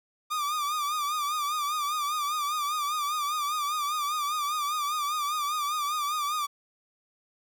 45% pulse tone with vibrato, 1194 Hz, D6, 28 cents sharp, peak -27 dBFS, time 0.3-6.47 s, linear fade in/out 20 ms, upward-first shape triangle, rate 5 Hz, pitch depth 88 cents each way, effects 11-bit

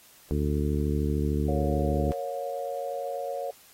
harmonic tone, 73.42 Hz, D2, in tune, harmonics 1 / 2 / 3 / 4 / 5 / 6, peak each -27 / -30 / -32 / -33 / -34 / -35 dBFS, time 0.31-2.12 s, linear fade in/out 0 ms
sine chord, Bb minor, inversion none, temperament equal with one note detuned, 466.2 / 554.4 / 713.1 Hz, Bb4 / Db5 / F5, 0 / 0 / +36 cents, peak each -36 / -32 / -35 dBFS, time 1.48-3.51 s, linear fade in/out 5 ms
effects white hiss -55 dBFS RMS until 3.73 s + AAC 48 kbps

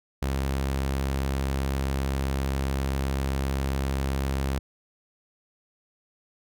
sawtooth tone, 67.6 Hz, C#2, 43 cents flat, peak -21 dBFS, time 0.22-4.59 s, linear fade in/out 5 ms, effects none

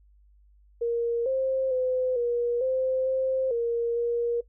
sine tone with pitch steps, 469 / 528 / 510 / 477.9 / 520 / 525 / 468.4 / 472.7 Hz, A#4 / C5 / C5 / A#4 / C5 / C5 / A#4 / A#4, +11 / +16 / -44 / +43 / -11 / +6 / +8 / +24 cents, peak -23 dBFS, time 0.81-4.41 s, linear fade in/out 10 ms, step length 450 ms, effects noise-tail reverb RT60 0.1 s tail -19 dB re dry + added 50 Hz sine -55 dBFS peak until 4.48 s

